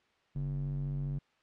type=tone with band-pass filter; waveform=square; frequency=47.46 Hz; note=F#1; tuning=45 cents sharp; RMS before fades=-35 dBFS; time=0.35-1.19 s; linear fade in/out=10 ms; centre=140 Hz; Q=2.9; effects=white hiss -70 dBFS RMS until 1.42 s + low-pass 3000 Hz 12 dB/octave